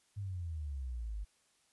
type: exponential sweep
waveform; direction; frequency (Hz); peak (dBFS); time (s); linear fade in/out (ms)
sine; down; 103.83 to 49; -37; 0.16-1.25; 20
effects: white hiss -72 dBFS RMS until 1.72 s + resampled to 24000 Hz